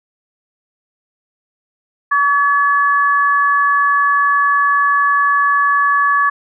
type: tone pair together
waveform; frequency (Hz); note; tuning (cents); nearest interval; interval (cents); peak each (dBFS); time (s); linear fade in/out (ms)
sine; 1138 / 1707.2; C#6 / G#6; +45 / +47; perfect fifth; 702; -12 / -15; 2.11-6.3; 10
effects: none